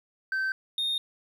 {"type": "tone pair in turn", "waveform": "sine", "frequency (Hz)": [1548, 3682], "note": ["G6", "A#7"], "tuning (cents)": [-22, -22], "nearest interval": "octave + minor third", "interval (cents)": 1500, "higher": "second", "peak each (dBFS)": -23, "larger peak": "neither", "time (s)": [[0.32, 0.52], [0.78, 0.98]], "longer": "neither", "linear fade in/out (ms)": 2, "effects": ["tanh soft clip ceiling -25 dBFS", "10-bit"]}